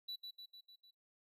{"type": "tone with echo", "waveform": "triangle", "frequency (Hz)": 3951, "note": "B7", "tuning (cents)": 0, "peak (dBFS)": -40, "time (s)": [0.08, 0.16], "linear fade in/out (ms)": 10, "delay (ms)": 150, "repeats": 5, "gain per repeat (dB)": -4, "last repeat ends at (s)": 0.91, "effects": ["noise-tail reverb RT60 0.5 s tail -26 dB re dry"]}